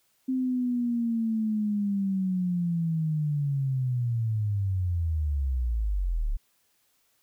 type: linear sweep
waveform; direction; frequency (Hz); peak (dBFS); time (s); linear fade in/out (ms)
sine; down; 261.6 to 33.24; -24; 0.28-6.37; 10
effects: white hiss -69 dBFS RMS until 7.22 s